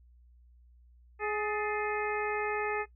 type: harmonic tone with a mistuned harmonic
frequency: 419.9 Hz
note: G#4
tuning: 19 cents sharp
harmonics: 1 / 2 / 3 / 4 / 5 / 6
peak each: -33 / -36 / -38 / -39 / -40 / -41 dBFS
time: 1.19-2.86 s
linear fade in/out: 50 ms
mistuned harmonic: 4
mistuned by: +77 cents
effects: noise-tail reverb RT60 0.1 s tail -17 dB re dry + added 60 Hz sine -56 dBFS peak until 2.95 s